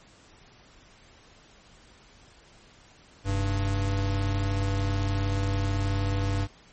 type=tone pair together; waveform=square; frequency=44.67 / 98 Hz; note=F1 / G2; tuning=+40 / 0 cents; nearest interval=octave + major second; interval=1360 cents; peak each=-31 / -26 dBFS; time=3.24-6.48 s; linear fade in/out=50 ms; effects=pink hiss -55 dBFS RMS until 6.72 s + MP3 32 kbps